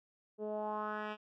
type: tone with low-pass filter sweep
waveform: 10% pulse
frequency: 212 Hz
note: G#3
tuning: 36 cents sharp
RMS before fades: -39 dBFS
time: 0.38-1.17 s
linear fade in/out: 50 ms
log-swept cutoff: 440 to 2600 Hz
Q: 3.1
effects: none